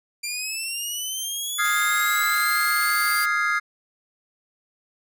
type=linear sweep; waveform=15% pulse; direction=up; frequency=2365 to 4750 Hz; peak=-20 dBFS; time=0.23-3.25 s; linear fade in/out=10 ms
type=chord; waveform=triangle; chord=F minor seventh; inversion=third; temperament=equal; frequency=1244.5 / 1396.9 / 1661.2 / 2093 Hz; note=Eb6 / F6 / Ab6 / C7; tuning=0 / 0 / 0 / 0 cents; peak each=-24 dBFS; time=1.58-3.6 s; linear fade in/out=20 ms
type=high-pass noise; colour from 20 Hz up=white; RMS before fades=-36 dBFS; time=1.64-3.26 s; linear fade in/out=5 ms; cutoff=690 Hz; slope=24 dB/octave
effects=none